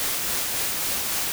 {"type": "noise with tremolo", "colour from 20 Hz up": "white", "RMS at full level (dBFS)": -25, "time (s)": [0, 1.32], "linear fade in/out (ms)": 0, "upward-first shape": "triangle", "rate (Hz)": 3.6, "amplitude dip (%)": 25, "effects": []}